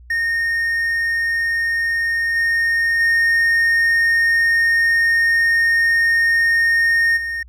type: tone with level steps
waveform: triangle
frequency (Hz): 1842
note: A#6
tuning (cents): -21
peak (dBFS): -15 / -13 / -11 / -20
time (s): 0.1-7.43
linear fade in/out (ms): 5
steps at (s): 2.35 / 2.99 / 7.16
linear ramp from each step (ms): 20
effects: added 60 Hz sine -40 dBFS peak until 7.48 s